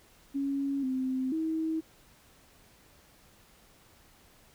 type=tone with pitch steps; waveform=sine; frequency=277.3 / 260 / 319.9 Hz; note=C#4 / C4 / D#4; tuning=+1 / -11 / +48 cents; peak=-28 dBFS; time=0.34-1.81 s; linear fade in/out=20 ms; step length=490 ms; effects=pink hiss -60 dBFS RMS until 4.54 s